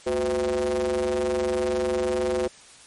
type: ring-modulated tone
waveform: square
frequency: 71 Hz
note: C#2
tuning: 42 cents sharp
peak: -20 dBFS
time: 0.06-2.48 s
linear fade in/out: 10 ms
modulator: 437 Hz
effects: white hiss -49 dBFS RMS until 2.86 s + MP3 48 kbps